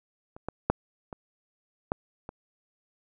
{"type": "clicks", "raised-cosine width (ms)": 1, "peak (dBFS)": [-30, -18, -7, -24, -12, -24], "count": 6, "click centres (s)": [0.365, 0.486, 0.7, 1.128, 1.919, 2.291], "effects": []}